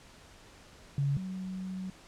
sine tone pair in turn, 140.3 / 187.28 Hz, C#3 / F#3, +21 / +21 cents, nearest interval perfect fourth, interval 500 cents, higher second, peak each -26 / -35 dBFS, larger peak first, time 0.98-1.17 / 1.17-1.9 s, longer second, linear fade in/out 2 ms, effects pink hiss -55 dBFS RMS until 2.07 s + low-pass 8000 Hz 12 dB/octave

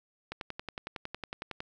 click train, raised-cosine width 0.3 ms, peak -21 dBFS, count 15, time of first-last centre 0.32-1.604 s, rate 10.9 Hz, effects none

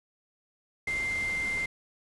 sine tone in noise, 2093 Hz, C7, in tune, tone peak -28 dBFS, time 0.87-1.66 s, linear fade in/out 5 ms, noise pink, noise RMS -41 dBFS, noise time 0.87-1.66 s, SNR +10 dB, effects resampled to 24000 Hz

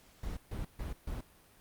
brown noise bursts, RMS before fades -38 dBFS, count 4, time 0.23-1.21 s, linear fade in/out 5 ms, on 140 ms, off 140 ms, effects pink hiss -62 dBFS RMS until 1.6 s + Opus 48 kbps

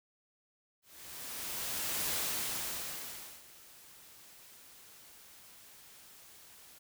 white noise with ADSR envelope, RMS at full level -34 dBFS, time 0.82-6.79 s, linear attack 1300 ms, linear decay 1300 ms, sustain -22 dB, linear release 12 ms, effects none

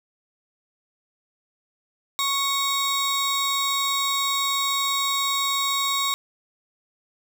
30% pulse tone pair together, 1109 / 3774 Hz, C#6 / A#7, 0 / +21 cents, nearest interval octave + major sixth, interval 2121 cents, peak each -22 dBFS, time 2.19-6.14 s, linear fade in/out 0 ms, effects none

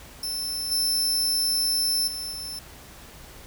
sawtooth tone with level steps, 5310 Hz, E8, 12 cents sharp, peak -25 / -19 / -28 / -30 dBFS, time 0.23-2.59 s, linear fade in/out 2 ms, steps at 0.71 / 2.07 / 2.31 s, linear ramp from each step 10 ms, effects added 60 Hz sine -52 dBFS peak until 3.46 s + pink hiss -46 dBFS RMS until 3.46 s

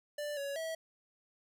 square tone with pitch steps, 589 / 561 / 648 Hz, D5 / C#5 / E5, +5 / +21 / -30 cents, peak -37 dBFS, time 0.18-0.75 s, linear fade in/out 5 ms, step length 190 ms, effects none

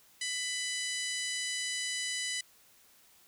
harmonic tone with a mistuned harmonic, 996 Hz, B5, 14 cents sharp, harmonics 2 / 3 / 4 / 5 / 6 / 7 / 8 / 9 / 10, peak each -38 / -40 / -41 / -42 / -43 / -43 / -44 / -45 / -45 dBFS, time 0.21-2.41 s, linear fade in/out 5 ms, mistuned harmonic 5, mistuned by -15 cents, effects white hiss -62 dBFS RMS until 3.27 s

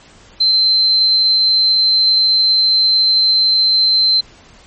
sine tone, 4100 Hz, C8, 36 cents flat, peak -9 dBFS, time 0.4-4.21 s, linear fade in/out 10 ms, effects pink hiss -44 dBFS RMS until 4.66 s + MP3 32 kbps

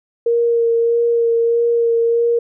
sine tone with vibrato, 466.2 Hz, A#4, in tune, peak -12 dBFS, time 0.26-2.39 s, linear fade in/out 5 ms, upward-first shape sine, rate 1.6 Hz, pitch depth 15 cents each way, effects none

